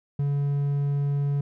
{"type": "tone", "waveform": "triangle", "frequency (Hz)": 142.2, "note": "C#3", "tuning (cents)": 45, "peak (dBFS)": -20, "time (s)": [0.19, 1.41], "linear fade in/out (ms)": 5, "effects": []}